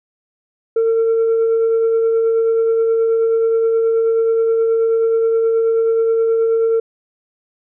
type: tone with tremolo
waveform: sine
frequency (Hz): 453.6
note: A#4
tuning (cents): -47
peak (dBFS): -9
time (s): 0.76-6.8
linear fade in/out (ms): 5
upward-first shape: triangle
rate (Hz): 9.4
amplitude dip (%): 30
effects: tanh soft clip ceiling -10 dBFS